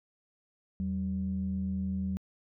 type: tone pair together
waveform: sine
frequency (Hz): 82.41 / 190.43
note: E2 / G3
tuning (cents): 0 / -50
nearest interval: octave + minor third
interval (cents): 1450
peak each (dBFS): -35 / -30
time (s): 0.8-2.17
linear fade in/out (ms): 0
effects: tanh soft clip ceiling -23 dBFS